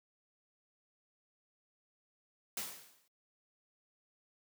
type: noise with exponential decay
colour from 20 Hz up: white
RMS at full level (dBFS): -37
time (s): 2.57-3.08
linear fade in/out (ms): 2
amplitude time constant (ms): 110
effects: noise-tail reverb RT60 0.1 s tail -22 dB re dry + high-pass 150 Hz 12 dB/octave